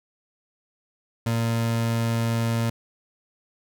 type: tone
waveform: 30% pulse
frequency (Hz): 115.3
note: A#2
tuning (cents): -19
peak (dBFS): -19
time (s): 1.26-2.7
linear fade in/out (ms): 5
effects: none